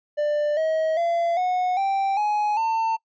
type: tone with pitch steps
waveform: triangle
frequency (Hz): 593 / 635.6 / 681.2 / 730.1 / 782.5 / 838.6 / 898.8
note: D5 / D#5 / F5 / F#5 / G5 / G#5 / A5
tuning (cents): +17 / +37 / -43 / -23 / -3 / +17 / +37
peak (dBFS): -18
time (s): 0.17-2.97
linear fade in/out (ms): 20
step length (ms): 400
effects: noise-tail reverb RT60 0.1 s tail -24 dB re dry + resampled to 16000 Hz